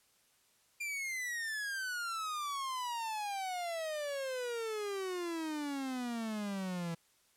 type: exponential sweep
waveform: 45% pulse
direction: down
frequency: 2400 to 164.81 Hz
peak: -36 dBFS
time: 0.8-6.95 s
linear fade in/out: 10 ms
effects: white hiss -70 dBFS RMS until 7.36 s + low-pass 12000 Hz 12 dB/octave